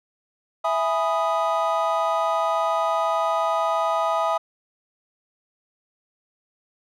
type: chord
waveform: triangle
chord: E major seventh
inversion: none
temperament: equal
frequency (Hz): 659.3 / 830.6 / 987.8 / 1244.5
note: E5 / G#5 / B5 / D#6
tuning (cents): 0 / 0 / 0 / 0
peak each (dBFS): -22 / -25 / -26 / -23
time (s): 0.64-4.38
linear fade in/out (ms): 10
effects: none